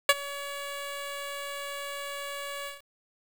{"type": "tone with ADSR envelope", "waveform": "10% pulse", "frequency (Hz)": 566, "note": "C#5", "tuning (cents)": 36, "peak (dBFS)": -6, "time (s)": [0.09, 2.82], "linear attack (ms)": 3, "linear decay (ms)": 39, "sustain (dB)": -21, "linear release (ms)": 160, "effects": ["8-bit"]}